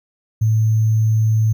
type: tone with sample-and-hold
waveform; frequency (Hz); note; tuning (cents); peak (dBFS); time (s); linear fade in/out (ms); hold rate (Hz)
sine; 110; A2; 0; -12; 0.41-1.53; 10; 6300
effects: none